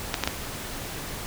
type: clicks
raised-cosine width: 0.2 ms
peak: -6 dBFS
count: 3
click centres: 0.142 / 0.237 / 0.275 s
effects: pink hiss -35 dBFS RMS until 1.26 s